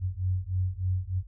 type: beating tone pair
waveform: sine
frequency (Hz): 90.8 / 94.1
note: F#2 / F#2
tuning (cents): -32 / +30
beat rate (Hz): 3.3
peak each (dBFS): -29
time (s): 0-1.23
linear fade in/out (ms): 50
effects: added 50 Hz sine -44 dBFS peak until 1.27 s